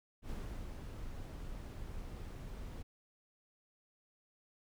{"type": "noise with ADSR envelope", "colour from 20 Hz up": "brown", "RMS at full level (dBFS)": -41, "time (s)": [0.22, 2.83], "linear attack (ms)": 75, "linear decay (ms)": 380, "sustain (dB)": -4, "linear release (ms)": 15, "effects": []}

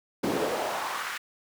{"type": "noise with high-pass filter sweep", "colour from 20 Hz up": "brown", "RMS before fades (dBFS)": -30, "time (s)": [0.23, 1.18], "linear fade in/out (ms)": 10, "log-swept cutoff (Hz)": [290, 1700], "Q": 1.9, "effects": []}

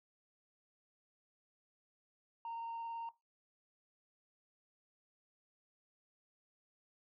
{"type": "tone with vibrato", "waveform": "sine", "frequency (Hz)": 922, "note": "A#5", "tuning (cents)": -19, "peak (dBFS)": -39, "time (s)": [2.45, 3.09], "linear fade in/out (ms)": 2, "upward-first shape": "sine", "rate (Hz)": 18, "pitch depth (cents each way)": 10, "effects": ["noise-tail reverb RT60 0.2 s tail -17 dB re dry", "tanh soft clip ceiling -39 dBFS"]}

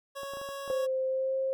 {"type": "tone", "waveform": "25% pulse", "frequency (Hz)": 554, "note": "C#5", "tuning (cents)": -1, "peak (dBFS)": -33, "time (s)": [0.15, 0.87], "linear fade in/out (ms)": 20}
{"type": "clicks", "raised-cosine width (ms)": 1, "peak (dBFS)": -32, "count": 7, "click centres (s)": [0.233, 0.336, 0.371, 0.415, 0.489, 0.678, 0.709]}
{"type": "tone with pitch glide", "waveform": "sine", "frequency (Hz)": [523.3, 531.2], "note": ["C5", "C5"], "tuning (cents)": [0, 26], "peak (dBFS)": -27, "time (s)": [0.7, 1.53], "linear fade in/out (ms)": 0, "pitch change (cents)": 26, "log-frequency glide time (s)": [1.07, 1.36]}
{"effects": []}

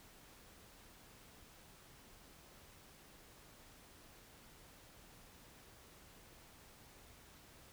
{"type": "silence", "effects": ["pink hiss -61 dBFS RMS until 7.72 s"]}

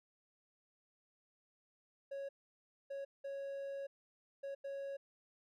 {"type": "tone bursts at uneven times", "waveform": "triangle", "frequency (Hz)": 553, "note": "C#5", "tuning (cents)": -4, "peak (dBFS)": -39, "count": 5, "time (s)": [[2.11, 2.29], [2.9, 3.05], [3.24, 3.87], [4.43, 4.55], [4.64, 4.97]], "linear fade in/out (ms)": 10, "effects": []}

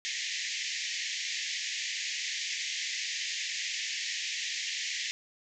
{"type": "band-pass noise", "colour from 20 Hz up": "pink", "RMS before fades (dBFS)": -35, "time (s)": [0.05, 5.11], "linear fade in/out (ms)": 0, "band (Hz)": [1800, 7200], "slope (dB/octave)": 96, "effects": []}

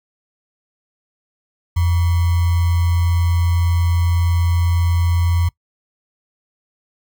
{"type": "tone with sample-and-hold", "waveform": "sine", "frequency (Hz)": 85.9, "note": "F2", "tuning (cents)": -28, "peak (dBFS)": -13, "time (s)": [1.76, 5.49], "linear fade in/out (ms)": 10, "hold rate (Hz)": 1050, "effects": ["noise-tail reverb RT60 0.1 s tail -22 dB re dry"]}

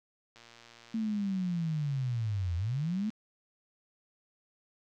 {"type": "click train", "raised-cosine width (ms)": 0.2, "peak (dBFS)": -36, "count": 322, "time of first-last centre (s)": [0.36, 3.104], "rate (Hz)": 117}
{"type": "linear two-way sweep", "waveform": "sine", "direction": "down then up", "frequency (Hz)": [226.7, 82.41, 223.2], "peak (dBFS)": -29, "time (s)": [0.94, 3.1], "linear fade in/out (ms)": 5, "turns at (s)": 2.56}
{"effects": []}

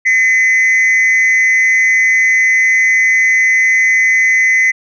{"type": "tone with frequency modulation", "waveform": "sine", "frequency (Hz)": 2033, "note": "B6", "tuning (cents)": 50, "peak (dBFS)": -5, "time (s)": [0.05, 4.72], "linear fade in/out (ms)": 20, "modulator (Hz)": 202, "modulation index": 0.48, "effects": ["tanh soft clip ceiling -7 dBFS"]}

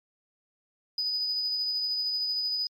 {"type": "tone with tremolo", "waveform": "sine", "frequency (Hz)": 4978, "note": "D#8", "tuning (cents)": 0, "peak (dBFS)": -24, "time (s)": [0.98, 2.67], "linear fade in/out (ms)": 2, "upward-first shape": "triangle", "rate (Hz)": 13, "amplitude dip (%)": 35, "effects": ["tanh soft clip ceiling -22 dBFS", "MP3 64 kbps"]}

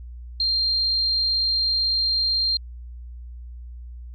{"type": "tone", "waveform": "sine", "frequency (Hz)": 4186, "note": "C8", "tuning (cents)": 0, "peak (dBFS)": -19, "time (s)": [0.4, 2.57], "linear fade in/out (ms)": 2, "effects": ["added 60 Hz sine -35 dBFS peak until 4.14 s"]}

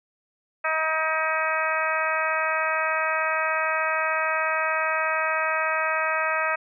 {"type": "harmonic tone with a mistuned harmonic", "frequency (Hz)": 316.7, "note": "D#4", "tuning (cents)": 31, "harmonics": [2, 3, 4, 5, 6, 7, 8], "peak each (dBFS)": [-29, -31, -27, -29, -30, -34, -31], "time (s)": [0.64, 6.56], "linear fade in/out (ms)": 10, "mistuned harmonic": 7, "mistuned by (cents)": 29, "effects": []}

